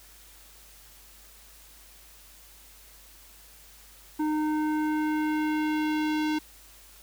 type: tone with low-pass filter sweep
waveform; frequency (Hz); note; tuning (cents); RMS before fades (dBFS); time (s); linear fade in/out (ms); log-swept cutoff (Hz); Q
square; 306.6; D#4; -25; -27; 4.19-6.39; 10; 1000 to 4300; 1.1
effects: added 50 Hz sine -56 dBFS peak until 7.02 s + white hiss -53 dBFS RMS until 7.02 s